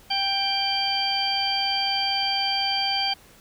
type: harmonic tone with a mistuned harmonic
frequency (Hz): 788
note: G5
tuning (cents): +9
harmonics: 1 / 2 / 3 / 4 / 6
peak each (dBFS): -27 / -37 / -31 / -27 / -26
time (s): 0.1-3.14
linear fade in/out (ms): 10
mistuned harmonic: 6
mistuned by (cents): -26
effects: pink hiss -52 dBFS RMS until 3.4 s